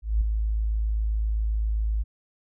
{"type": "tone with ADSR envelope", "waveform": "sine", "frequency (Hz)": 53.8, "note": "A1", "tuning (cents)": -38, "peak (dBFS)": -17, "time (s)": [0.02, 2.04], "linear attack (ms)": 190, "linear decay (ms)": 7, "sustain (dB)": -5, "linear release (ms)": 27, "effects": []}